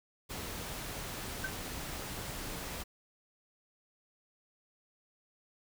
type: noise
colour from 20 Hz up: pink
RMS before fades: -41 dBFS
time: 0.29-2.84 s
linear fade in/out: 20 ms
type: tone with exponential decay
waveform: sine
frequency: 1542 Hz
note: G6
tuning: 29 cents flat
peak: -30 dBFS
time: 1.44-1.53 s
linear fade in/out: 5 ms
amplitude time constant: 19 ms
effects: none